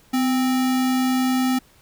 sine tone with sample-and-hold, 255.1 Hz, C4, 44 cents flat, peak -17 dBFS, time 0.13-1.59 s, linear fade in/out 10 ms, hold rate 1050 Hz, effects pink hiss -55 dBFS RMS until 1.81 s

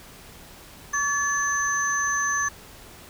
sine tone cluster, 1134 / 1724 / 6160 Hz, C#6 / A6 / G8, +39 / -36 / -31 cents, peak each -27 / -25 / -27 dBFS, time 0.93-2.49 s, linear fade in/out 10 ms, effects pink hiss -46 dBFS RMS until 3.09 s

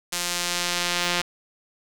sawtooth tone with band-pass filter sweep, 175.6 Hz, F3, 10 cents sharp, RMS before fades -26 dBFS, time 0.12-1.22 s, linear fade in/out 10 ms, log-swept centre 7300 to 3500 Hz, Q 0.77, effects 7-bit

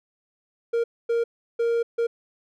triangle tone bursts at uneven times, 466.2 Hz, A#4, in tune, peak -18 dBFS, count 4, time 0.73-0.84 / 1.09-1.24 / 1.59-1.83 / 1.98-2.07 s, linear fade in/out 10 ms, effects none

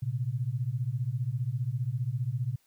sine beating tone pair, 116.54 / 131.54 Hz, A#2 / C3, 0 / +10 cents, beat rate 15 Hz, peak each -31 dBFS, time 0.02-2.56 s, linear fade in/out 10 ms, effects white hiss -69 dBFS RMS until 2.66 s

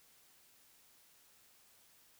silence, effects white hiss -66 dBFS RMS until 2.19 s

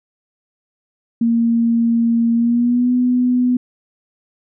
sine tone with pitch glide, 231.9 to 248.5 Hz, A#3 to B3, -9 to +11 cents, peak -12 dBFS, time 1.21-3.57 s, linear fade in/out 5 ms, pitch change +120 cents, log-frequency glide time 2.34-2.92 s, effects none

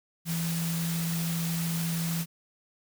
sine tone in noise, 166.8 Hz, E3, 21 cents sharp, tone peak -28 dBFS, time 0.25-2.26 s, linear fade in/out 50 ms, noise white, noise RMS -36 dBFS, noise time 0.25-2.26 s, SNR +5 dB, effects none

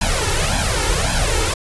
pink noise with flanger, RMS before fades -18 dBFS, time 0.01-1.54 s, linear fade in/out 5 ms, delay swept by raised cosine 1.2 to 2.3 ms, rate 1.8 Hz, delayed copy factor +0.9, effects resampled to 24000 Hz

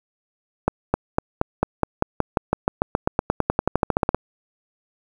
accelerating click train, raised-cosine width 1 ms, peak -3 dBFS, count 27, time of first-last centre 0.68-4.146 s, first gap 260 ms, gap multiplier 0.94, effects 7-bit

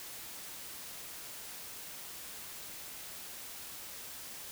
silence, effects white hiss -46 dBFS RMS until 4.51 s

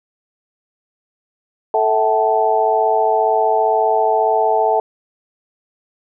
sine tone cluster, 439.3 / 655 / 757 / 872 Hz, A4 / E5 / F#5 / A5, -3 / -11 / +39 / -16 cents, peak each -18 dBFS, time 1.74-4.8 s, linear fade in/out 2 ms, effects none

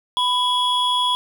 triangle tone pair together, 994 / 3345 Hz, B5 / G#7, +11 / +12 cents, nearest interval octave + major sixth, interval 2101 cents, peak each -18 dBFS, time 0.17-1.15 s, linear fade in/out 0 ms, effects none

